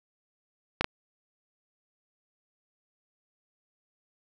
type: clicks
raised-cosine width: 0.3 ms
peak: -9 dBFS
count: 2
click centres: 0.81 / 0.844 s
effects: none